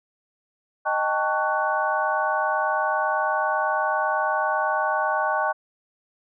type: tone cluster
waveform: sine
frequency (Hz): 620 / 790 / 890 / 1118 / 1486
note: D#5 / G5 / A5 / C#6 / F#6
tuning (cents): -6 / +13 / +20 / +14 / +7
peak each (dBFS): -27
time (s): 0.85-5.53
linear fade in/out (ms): 20
effects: none